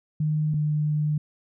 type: tone pair in turn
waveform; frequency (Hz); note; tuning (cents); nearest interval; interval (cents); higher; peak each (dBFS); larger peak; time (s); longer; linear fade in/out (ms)
sine; 153.1 / 150.82; D#3 / D3; -28 / +46; unison; 26; first; -21; neither; 0.2-0.54 / 0.54-1.18; second; 5
effects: none